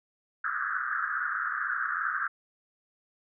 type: band-pass noise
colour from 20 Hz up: white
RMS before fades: -31 dBFS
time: 0.44-2.28 s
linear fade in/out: 5 ms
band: 1200 to 1700 Hz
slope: 96 dB/octave
effects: none